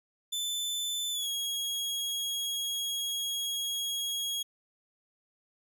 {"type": "tone with pitch glide", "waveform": "sawtooth", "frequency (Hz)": [3520, 3303], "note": ["A7", "G#7"], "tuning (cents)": [0, -10], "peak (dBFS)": -28, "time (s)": [0.32, 4.43], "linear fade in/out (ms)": 10, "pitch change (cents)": -110, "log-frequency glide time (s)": [1.12, 1.28], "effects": []}